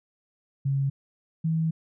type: tone pair in turn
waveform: sine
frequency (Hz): 137.4 / 161.5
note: C#3 / E3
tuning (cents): -15 / -35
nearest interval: minor third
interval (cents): 280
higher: second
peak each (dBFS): -22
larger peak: neither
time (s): 0.65-0.9 / 1.44-1.71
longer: second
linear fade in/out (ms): 10
effects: none